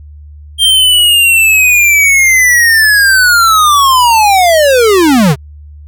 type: linear sweep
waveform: square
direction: down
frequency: 3195 to 123.5 Hz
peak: -5 dBFS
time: 0.58-5.36 s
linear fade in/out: 50 ms
effects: added 74 Hz sine -29 dBFS peak until 5.87 s